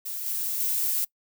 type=noise with level steps; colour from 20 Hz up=violet; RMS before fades=-33 / -29 / -26 dBFS; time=0.05-1.05 s; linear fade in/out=10 ms; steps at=0.26 / 0.6 s; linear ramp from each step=2 ms; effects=noise-tail reverb RT60 0.1 s tail -24 dB re dry